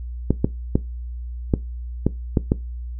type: clicks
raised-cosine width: 3 ms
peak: -3 dBFS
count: 7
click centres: 0.306 / 0.445 / 0.755 / 1.538 / 2.066 / 2.372 / 2.519 s
effects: noise-tail reverb RT60 0.2 s tail -19 dB re dry + added 60 Hz sine -28 dBFS peak until 2.99 s